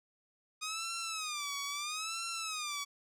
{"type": "tone with vibrato", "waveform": "10% pulse", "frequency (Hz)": 1236, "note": "D#6", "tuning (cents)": -12, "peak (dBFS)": -28, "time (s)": [0.61, 2.85], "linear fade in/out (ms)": 20, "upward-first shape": "sine", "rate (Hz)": 0.76, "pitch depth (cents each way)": 160, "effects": ["resampled to 32000 Hz"]}